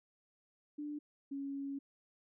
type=tone pair in turn; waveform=sine; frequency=295.4 / 277.4 Hz; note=D4 / C#4; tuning=+10 / +1 cents; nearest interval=minor second; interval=109 cents; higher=first; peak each=-39 / -38 dBFS; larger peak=second; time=0.78-0.99 / 1.31-1.79 s; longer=second; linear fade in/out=10 ms; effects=none